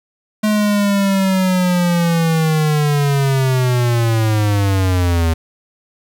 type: linear sweep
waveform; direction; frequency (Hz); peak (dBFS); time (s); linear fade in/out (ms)
square; down; 214 to 80.5; -13; 0.43-5.34; 10
effects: 7-bit